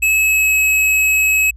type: tone with pitch glide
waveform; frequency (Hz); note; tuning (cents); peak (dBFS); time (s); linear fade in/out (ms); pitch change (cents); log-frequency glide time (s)
square; 2585 to 2567; E7 to E7; -34 to -47; -12; 0.02-1.51; 10; -13; 0.15-0.55
effects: added 58 Hz sine -34 dBFS peak until 1.56 s